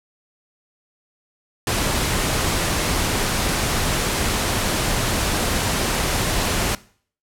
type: noise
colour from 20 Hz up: pink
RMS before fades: -21 dBFS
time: 1.67-6.75 s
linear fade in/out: 2 ms
effects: noise-tail reverb RT60 0.5 s tail -20 dB re dry + low-pass 12000 Hz 12 dB/octave